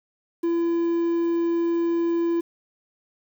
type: tone with quantisation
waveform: triangle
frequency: 337.7 Hz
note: E4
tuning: 42 cents sharp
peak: -18 dBFS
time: 0.43-2.41 s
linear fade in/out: 10 ms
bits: 8
effects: none